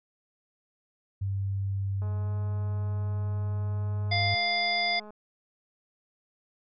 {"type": "tone with pitch glide", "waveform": "sine", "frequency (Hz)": [98, 99.94], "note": ["G2", "G2"], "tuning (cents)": [0, 34], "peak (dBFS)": -27, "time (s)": [1.21, 4.35], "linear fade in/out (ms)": 10, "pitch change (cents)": 34, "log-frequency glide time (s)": [2.16, 2.35]}
{"type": "click train", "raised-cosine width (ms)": 1, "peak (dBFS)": -34, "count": 652, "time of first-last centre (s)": [2.02, 5.105], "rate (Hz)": 211}
{"type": "harmonic tone", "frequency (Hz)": 698.5, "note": "F5", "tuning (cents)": 0, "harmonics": [1, 3, 5, 7], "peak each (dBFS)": [-30, -28, -33, -31], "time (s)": [4.11, 5], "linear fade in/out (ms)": 10}
{"effects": []}